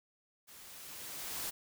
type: noise with level ramp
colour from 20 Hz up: white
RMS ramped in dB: -55 to -38 dBFS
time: 0.47-1.51 s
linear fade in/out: 20 ms
effects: none